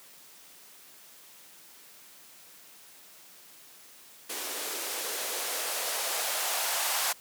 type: noise with band-pass filter sweep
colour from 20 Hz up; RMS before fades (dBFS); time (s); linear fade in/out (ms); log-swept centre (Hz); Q
violet; -32; 4.29-7.13; 10; 350 to 820; 2.1
effects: white hiss -53 dBFS RMS until 7.2 s + high-pass 150 Hz 12 dB/octave